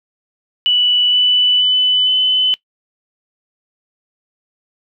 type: tone with pitch steps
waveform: sine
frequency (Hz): 2960 / 2981 / 3001 / 3022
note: F#7 / F#7 / F#7 / F#7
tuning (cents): 0 / +12 / +24 / +36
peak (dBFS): -10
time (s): 0.66-2.54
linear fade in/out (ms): 0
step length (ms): 470
effects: noise-tail reverb RT60 0.1 s tail -21 dB re dry